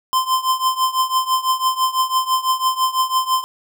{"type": "tone with tremolo", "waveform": "square", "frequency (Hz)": 1037, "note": "C6", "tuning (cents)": -16, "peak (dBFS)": -13, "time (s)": [0.13, 3.44], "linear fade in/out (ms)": 0, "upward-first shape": "triangle", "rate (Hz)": 6, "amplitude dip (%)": 90, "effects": []}